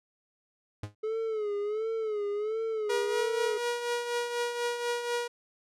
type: tone with exponential decay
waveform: 45% pulse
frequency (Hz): 103.83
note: G#2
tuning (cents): 0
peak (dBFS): -31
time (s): 0.83-0.95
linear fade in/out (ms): 5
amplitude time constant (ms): 25
type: tone with vibrato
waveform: triangle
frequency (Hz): 428.5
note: A4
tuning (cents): -46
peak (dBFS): -27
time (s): 1.03-3.58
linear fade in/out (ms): 10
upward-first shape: sine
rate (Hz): 1.4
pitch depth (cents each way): 88
type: tone with tremolo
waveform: sawtooth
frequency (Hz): 479.1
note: A#4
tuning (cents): +47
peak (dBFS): -23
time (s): 2.89-5.28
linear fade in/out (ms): 10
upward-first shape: triangle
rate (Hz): 4.1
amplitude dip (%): 60
effects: low-pass 9000 Hz 12 dB/octave